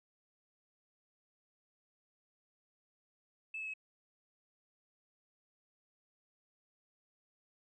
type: tone with pitch steps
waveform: sine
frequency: 2620 / 2594 / 2569 Hz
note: E7 / E7 / E7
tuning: -11 / -28 / -45 cents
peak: -38 dBFS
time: 3.54-3.738 s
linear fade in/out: 5 ms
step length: 66 ms
effects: tanh soft clip ceiling -34 dBFS